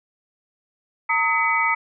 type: tone cluster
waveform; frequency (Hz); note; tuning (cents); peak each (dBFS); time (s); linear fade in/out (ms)
sine; 915 / 1264 / 2013 / 2258; A#5 / D#6 / B6 / C#7; -32 / +27 / +33 / +31; -23; 1.09-1.75; 10
effects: none